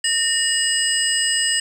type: tone cluster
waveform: sine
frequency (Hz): 1827 / 2893 / 5000 / 7820 / 8260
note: A#6 / F#7 / D#8 / B8 / C9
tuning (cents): -35 / -40 / +8 / -18 / -23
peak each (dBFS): -23 / -21 / -25 / -25 / -22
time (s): 0.04-1.6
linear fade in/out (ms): 5
effects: tanh soft clip ceiling -8 dBFS + 8-bit